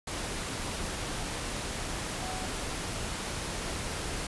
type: tone in noise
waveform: sine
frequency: 746 Hz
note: F#5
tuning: 14 cents sharp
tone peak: -39 dBFS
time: 2.22-2.46 s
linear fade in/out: 5 ms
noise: pink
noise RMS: -35 dBFS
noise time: 0.07-4.27 s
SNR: -7 dB
effects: resampled to 24000 Hz